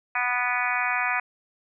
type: harmonic tone with a mistuned harmonic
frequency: 246.5 Hz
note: B3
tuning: 3 cents flat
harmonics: 3 / 4 / 5 / 6 / 7 / 8 / 9 / 10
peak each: -31 / -31 / -31 / -31 / -31 / -31 / -31 / -31 dBFS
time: 0.15-1.2 s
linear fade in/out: 5 ms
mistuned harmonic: 9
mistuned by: +27 cents
effects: none